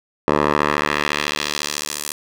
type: tone with band-pass filter sweep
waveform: 10% pulse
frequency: 74 Hz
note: D2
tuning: 14 cents sharp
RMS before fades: -21 dBFS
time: 0.28-2.12 s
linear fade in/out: 0 ms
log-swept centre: 750 to 10000 Hz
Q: 1
effects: none